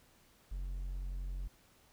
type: tone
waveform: triangle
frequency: 45.53 Hz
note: F#1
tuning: 27 cents flat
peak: -35 dBFS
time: 0.51-1.48 s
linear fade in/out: 10 ms
effects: pink hiss -66 dBFS RMS until 1.92 s